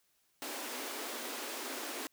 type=high-pass noise; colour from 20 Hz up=pink; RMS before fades=-41 dBFS; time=0.42-2.07 s; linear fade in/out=0 ms; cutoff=240 Hz; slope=96 dB/octave; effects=white hiss -74 dBFS RMS until 2.12 s